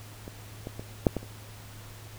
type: clicks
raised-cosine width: 2 ms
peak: -26 / -22 / -24 / -6 / -16 / -30 dBFS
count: 6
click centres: 0.279 / 0.671 / 0.795 / 1.068 / 1.167 / 1.23 s
effects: added 106 Hz sine -45 dBFS peak until 2.18 s + pink hiss -49 dBFS RMS until 2.18 s